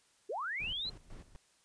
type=linear sweep; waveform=sine; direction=up; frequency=349.2 to 4186 Hz; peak=-35 dBFS; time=0.29-0.9 s; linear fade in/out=10 ms
type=noise with tremolo; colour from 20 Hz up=brown; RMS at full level=-47 dBFS; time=0.6-1.36 s; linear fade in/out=0 ms; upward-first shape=square; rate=4 Hz; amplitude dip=80%
effects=white hiss -69 dBFS RMS until 1.64 s + resampled to 22050 Hz